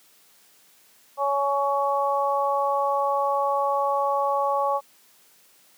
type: harmonic tone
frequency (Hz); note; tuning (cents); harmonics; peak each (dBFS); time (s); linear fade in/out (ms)
280; C#4; +18; 2 / 3 / 4; -25 / -25 / -25; 1.17-4.81; 50
effects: white hiss -57 dBFS RMS until 5.77 s + high-pass 150 Hz 12 dB/octave